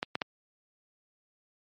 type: clicks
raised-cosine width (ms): 0.3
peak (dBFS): -13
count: 3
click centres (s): 0.029 / 0.154 / 0.218
effects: high-pass 150 Hz 12 dB/octave + MP3 48 kbps

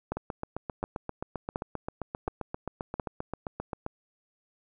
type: two click trains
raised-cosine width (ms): 1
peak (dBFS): -16 / -19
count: 5 / 29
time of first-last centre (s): 0.12-2.998 / 0.17-3.864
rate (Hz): 1.39 / 7.58
effects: none

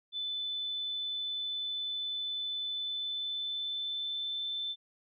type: tone with pitch glide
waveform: sine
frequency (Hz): 3508 to 3536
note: A7 to A7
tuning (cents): -6 to +8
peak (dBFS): -33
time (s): 0.12-4.76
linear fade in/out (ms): 50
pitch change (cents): +14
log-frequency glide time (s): 2.69-4.48
effects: none

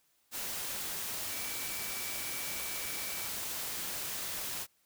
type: tone in noise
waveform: sine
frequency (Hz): 2303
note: D7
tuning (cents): -34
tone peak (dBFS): -46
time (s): 1.28-3.29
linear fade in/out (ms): 50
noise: white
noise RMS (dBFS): -38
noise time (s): 0.31-4.67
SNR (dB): -11
effects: white hiss -72 dBFS RMS until 4.85 s

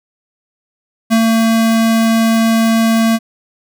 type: tone with ADSR envelope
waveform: square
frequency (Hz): 225.8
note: A3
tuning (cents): +45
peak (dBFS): -8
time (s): 1.1-3.19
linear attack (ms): 28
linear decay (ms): 77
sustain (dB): -2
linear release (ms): 43
effects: none

